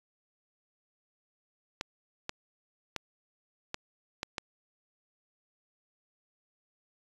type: clicks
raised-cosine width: 0.2 ms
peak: -16 dBFS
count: 6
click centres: 1.811 / 2.294 / 2.963 / 3.744 / 4.231 / 4.382 s
effects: resampled to 24000 Hz